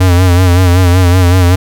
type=tone with vibrato; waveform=square; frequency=90.1 Hz; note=F#2; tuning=45 cents flat; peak=-5 dBFS; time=0-1.56 s; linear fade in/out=10 ms; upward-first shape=sine; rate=5.3 Hz; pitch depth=62 cents each way; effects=none